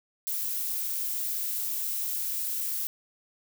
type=noise; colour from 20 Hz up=violet; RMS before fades=-31 dBFS; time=0.27-2.87 s; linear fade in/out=0 ms; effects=none